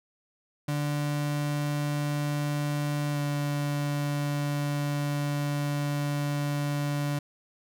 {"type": "tone with pitch glide", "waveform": "35% pulse", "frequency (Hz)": [146.5, 144.98], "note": ["D3", "D3"], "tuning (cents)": [-4, -22], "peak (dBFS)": -25, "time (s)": [0.68, 7.19], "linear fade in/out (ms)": 5, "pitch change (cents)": -18, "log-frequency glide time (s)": [3.12, 3.18], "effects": []}